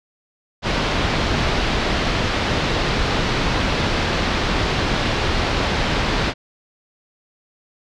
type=low-pass noise; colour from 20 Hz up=pink; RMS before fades=-20 dBFS; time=0.62-6.34 s; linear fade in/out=50 ms; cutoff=4700 Hz; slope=24 dB/octave; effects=none

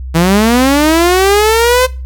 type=linear sweep; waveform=sawtooth; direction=up; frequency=158.7 to 517 Hz; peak=-3 dBFS; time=0.14-1.87 s; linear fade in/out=20 ms; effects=noise-tail reverb RT60 0.3 s tail -19 dB re dry + added 64 Hz sine -20 dBFS peak until 2.05 s

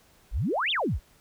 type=exponential two-way sweep; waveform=sine; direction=up then down; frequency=36.48 to 3729 to 36.48 Hz; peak=-24 dBFS; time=0.31-1 s; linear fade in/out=50 ms; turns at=0.71 s; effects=pink hiss -60 dBFS RMS until 1.2 s

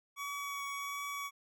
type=tone with vibrato; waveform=25% pulse; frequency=1130 Hz; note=C#6; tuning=33 cents sharp; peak=-34 dBFS; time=0.16-1.31 s; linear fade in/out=50 ms; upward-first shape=triangle; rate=1.4 Hz; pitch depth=12 cents each way; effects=none

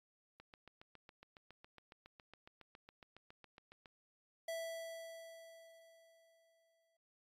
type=click train; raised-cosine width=0.3 ms; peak=-40 dBFS; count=26; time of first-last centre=0.4-3.858 s; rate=7.23 Hz
type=tone with exponential decay; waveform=square; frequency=659.3 Hz; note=E5; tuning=in tune; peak=-40 dBFS; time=4.48-6.97 s; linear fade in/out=5 ms; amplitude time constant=540 ms
effects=AAC 48 kbps

